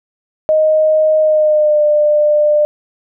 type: tone with pitch glide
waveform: sine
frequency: 622.3 to 598 Hz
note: D#5 to D5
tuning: 0 to +31 cents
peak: -8 dBFS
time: 0.49-2.65 s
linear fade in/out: 0 ms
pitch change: -69 cents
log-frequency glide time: 1.2-1.82 s
effects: none